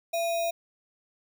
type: tone with sample-and-hold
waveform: sine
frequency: 674 Hz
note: E5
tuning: 38 cents sharp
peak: -25 dBFS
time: 0.13-0.51 s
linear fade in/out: 10 ms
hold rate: 3150 Hz
effects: none